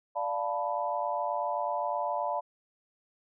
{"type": "chord", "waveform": "sine", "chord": "B half-diminished seventh", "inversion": "first", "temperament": "equal", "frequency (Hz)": [587.3, 698.5, 880, 987.8], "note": ["D5", "F5", "A5", "B5"], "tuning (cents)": [0, 0, 0, 0], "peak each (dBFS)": -34, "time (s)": [0.15, 2.41], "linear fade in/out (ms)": 20, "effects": []}